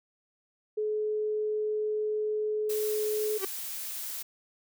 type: tone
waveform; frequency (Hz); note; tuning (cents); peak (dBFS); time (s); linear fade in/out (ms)
sine; 426.7; G#4; +47; -27; 0.77-3.38; 10
type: noise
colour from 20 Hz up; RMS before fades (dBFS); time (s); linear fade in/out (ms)
blue; -37; 2.69-4.23; 10
type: tone with exponential growth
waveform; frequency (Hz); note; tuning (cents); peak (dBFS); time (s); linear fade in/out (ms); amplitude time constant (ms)
45% pulse; 385.7; G4; -28; -26; 3.36-3.45; 5; 19
effects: none